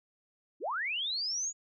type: linear sweep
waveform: sine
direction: up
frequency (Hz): 242.5 to 6920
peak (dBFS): -31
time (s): 0.6-1.53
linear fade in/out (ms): 50
effects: none